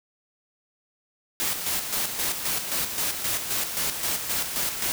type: noise with tremolo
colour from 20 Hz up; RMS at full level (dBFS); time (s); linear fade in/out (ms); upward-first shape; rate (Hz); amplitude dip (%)
white; -26; 1.4-4.92; 0; square; 3.8; 50
effects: none